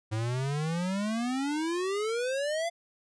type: exponential sweep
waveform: square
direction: up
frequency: 106.4 to 693 Hz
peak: -29 dBFS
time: 0.11-2.7 s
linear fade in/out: 20 ms
effects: resampled to 22050 Hz